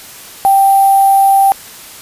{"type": "tone with sample-and-hold", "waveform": "sine", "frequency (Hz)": 784, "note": "G5", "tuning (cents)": 0, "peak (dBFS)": -5, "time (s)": [0.45, 1.52], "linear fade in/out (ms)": 0, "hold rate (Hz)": 11025, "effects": ["white hiss -33 dBFS RMS until 2.01 s", "resampled to 32000 Hz"]}